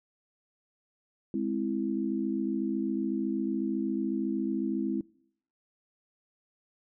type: chord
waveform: sine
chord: Ab augmented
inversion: none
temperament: equal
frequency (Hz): 207.7 / 261.6 / 329.6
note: Ab3 / C4 / E4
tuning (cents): 0 / 0 / 0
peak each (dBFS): -32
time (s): 1.34-5.01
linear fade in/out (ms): 2
effects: noise-tail reverb RT60 0.7 s tail -24 dB re dry